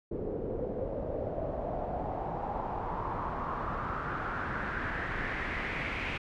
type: noise with low-pass filter sweep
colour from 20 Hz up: pink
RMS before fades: -35 dBFS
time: 0.11-6.18 s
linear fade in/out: 10 ms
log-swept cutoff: 430 to 2400 Hz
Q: 4
effects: none